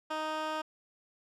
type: tone with band-pass filter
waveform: 15% pulse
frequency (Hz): 311.1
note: D#4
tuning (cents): 0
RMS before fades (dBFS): -35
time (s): 0.1-0.62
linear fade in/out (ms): 10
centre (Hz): 1400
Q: 0.62
effects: none